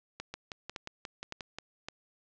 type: two click trains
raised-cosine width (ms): 0.2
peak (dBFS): -22 / -21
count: 8 / 4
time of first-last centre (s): 0.34-1.586 / 0.2-1.885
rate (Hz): 5.62 / 1.78
effects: low-pass 7000 Hz 12 dB/octave